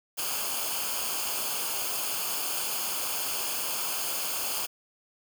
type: noise with comb filter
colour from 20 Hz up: white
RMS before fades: -31 dBFS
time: 0.17-4.67 s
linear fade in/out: 20 ms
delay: 0.52 ms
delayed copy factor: -0.7
effects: none